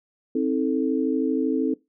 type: chord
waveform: sine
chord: A diminished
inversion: first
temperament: just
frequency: 264 / 316.8 / 440 Hz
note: C4 / Eb4 / A4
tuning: +16 / +31 / 0 cents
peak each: -23 / -25 / -26 dBFS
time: 0.35-1.74 s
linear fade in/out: 5 ms
effects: noise-tail reverb RT60 0.2 s tail -20 dB re dry